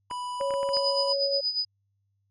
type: harmonic tone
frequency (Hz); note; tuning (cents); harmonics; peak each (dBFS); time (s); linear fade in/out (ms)
987.8; B5; 0; 1 / 3 / 5 / 7 / 9 / 10; -31 / -44 / -48 / -54 / -55 / -54; 0.1-1.13; 10
type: clicks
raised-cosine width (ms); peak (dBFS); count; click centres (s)
0.5; -24; 7; 0.112 / 0.411 / 0.507 / 0.539 / 0.631 / 0.69 / 0.769
type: tone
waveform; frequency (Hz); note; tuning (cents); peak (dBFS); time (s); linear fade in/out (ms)
sine; 554.4; C#5; 0; -26; 0.4-1.41; 10
type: tone with tremolo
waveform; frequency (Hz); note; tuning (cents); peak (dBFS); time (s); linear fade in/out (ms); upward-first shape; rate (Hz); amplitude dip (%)
sine; 4978; D#8; 0; -23; 0.73-1.65; 5; sine; 8.4; 70
effects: added 99 Hz sine -70 dBFS peak until 2.3 s